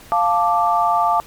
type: chord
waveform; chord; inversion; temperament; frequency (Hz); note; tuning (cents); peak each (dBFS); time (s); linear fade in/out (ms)
sine; D minor; first; equal; 698.5 / 880 / 1174.7; F5 / A5 / D6; 0 / 0 / 0; -18; 0.12-1.2; 0
effects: pink hiss -43 dBFS RMS until 1.26 s + MP3 96 kbps